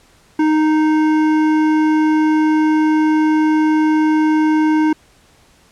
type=tone with hard clipping; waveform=sine; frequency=310 Hz; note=D#4; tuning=6 cents flat; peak=-13 dBFS; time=0.39-4.93 s; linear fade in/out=5 ms; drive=12 dB; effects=pink hiss -51 dBFS RMS until 5.71 s + low-pass 10000 Hz 12 dB/octave